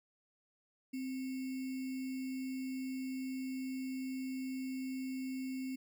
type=tone with sample-and-hold; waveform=sine; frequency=261.2 Hz; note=C4; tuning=3 cents flat; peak=-37 dBFS; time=0.93-5.76 s; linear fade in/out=10 ms; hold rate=2450 Hz; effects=none